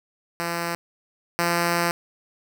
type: tone pair in turn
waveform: 5% pulse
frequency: 170.4 / 171.59 Hz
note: F3 / F3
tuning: -42 / -30 cents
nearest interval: unison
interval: 12 cents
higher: second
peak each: -14 / -9 dBFS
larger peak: second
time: 0.4-0.75 / 1.39-1.91 s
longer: second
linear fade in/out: 0 ms
effects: none